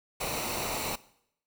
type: noise with comb filter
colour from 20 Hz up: pink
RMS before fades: -33 dBFS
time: 0.2-0.96 s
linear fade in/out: 10 ms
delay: 0.6 ms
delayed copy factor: -0.6
effects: noise-tail reverb RT60 0.7 s tail -19 dB re dry